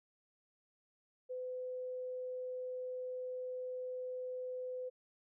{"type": "tone", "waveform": "sine", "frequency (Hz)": 506, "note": "B4", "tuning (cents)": 42, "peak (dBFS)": -39, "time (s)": [1.29, 4.9], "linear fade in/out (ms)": 20, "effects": []}